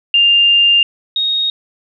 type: tone pair in turn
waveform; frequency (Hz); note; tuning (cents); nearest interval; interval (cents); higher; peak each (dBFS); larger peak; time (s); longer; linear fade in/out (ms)
sine; 2800 / 3738; F7 / A#7; +4 / +4; perfect fourth; 500; second; -7 / -13; first; 0.14-0.83 / 1.16-1.5; first; 2
effects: none